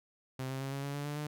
sawtooth tone with pitch steps, 130.81 / 133.33 / 135.89 / 138.51 / 141.17 / 143.89 / 146.66 / 149.48 Hz, C3 / C3 / C#3 / C#3 / C#3 / D3 / D3 / D3, 0 / +33 / -34 / -1 / +32 / -35 / -2 / +31 cents, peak -32 dBFS, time 0.39-1.27 s, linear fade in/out 5 ms, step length 110 ms, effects none

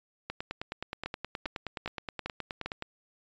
two click trains, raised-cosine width 0.3 ms, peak -18 / -19 dBFS, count 5 / 25, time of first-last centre 1.06-2.66 / 0.3-2.824 s, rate 2.5 / 9.51 Hz, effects resampled to 16000 Hz

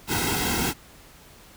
pink noise with comb filter, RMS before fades -25 dBFS, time 0.07-0.74 s, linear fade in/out 50 ms, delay 1.7 ms, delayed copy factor -0.95, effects pink hiss -50 dBFS RMS until 1.56 s

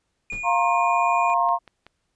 triangle tone, 2440 Hz, D#7, 34 cents flat, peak -27 dBFS, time 0.3-1.34 s, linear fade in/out 2 ms
brown noise with exponential decay, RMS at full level -29 dBFS, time 0.32-0.51 s, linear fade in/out 5 ms, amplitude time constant 40 ms
sine chord, F suspended fourth, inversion none, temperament equal with one note detuned, 698.5 / 932.3 / 1069.7 Hz, F5 / Bb5 / C6, 0 / 0 / +38 cents, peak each -22 dBFS, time 0.43-1.59 s, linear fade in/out 50 ms
click train, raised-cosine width 0.3 ms, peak -28 dBFS, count 4, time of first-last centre 1.3-1.866 s, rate 5.3 Hz
effects pink hiss -74 dBFS RMS until 2.15 s + resampled to 22050 Hz

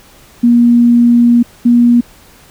sine tone pair in turn, 238.2 / 239.3 Hz, A#3 / A#3, +38 / +46 cents, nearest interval unison, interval 8 cents, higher second, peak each -4 dBFS, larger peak neither, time 0.43-1.43 / 1.65-2.01 s, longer first, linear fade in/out 10 ms, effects pink hiss -42 dBFS RMS until 2.5 s

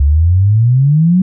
sine exponential sweep, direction up, 67.9 to 190 Hz, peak -6 dBFS, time 0-1.22 s, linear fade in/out 5 ms, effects none

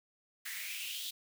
white noise with high-pass filter sweep, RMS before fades -41 dBFS, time 0.45-1.11 s, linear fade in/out 10 ms, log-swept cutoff 1800 to 3600 Hz, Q 4.9, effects none

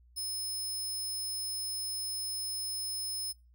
15% pulse tone, 5200 Hz, E8, 24 cents flat, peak -29 dBFS, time 0.16-3.33 s, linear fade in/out 20 ms, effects noise-tail reverb RT60 0.3 s tail -26 dB re dry + added 60 Hz sine -58 dBFS peak until 3.54 s

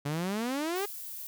sawtooth exponential sweep, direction up, 139.2 to 417.1 Hz, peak -26 dBFS, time 0.05-0.86 s, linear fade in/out 10 ms
violet noise, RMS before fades -41 dBFS, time 0.76-1.27 s, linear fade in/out 0 ms
effects none

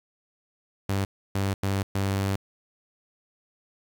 sawtooth tone bursts at uneven times, 97.9 Hz, G2, 2 cents flat, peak -20 dBFS, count 4, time 0.89-1.05 / 1.35-1.54 / 1.63-1.83 / 1.95-2.36 s, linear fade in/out 5 ms, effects 9-bit

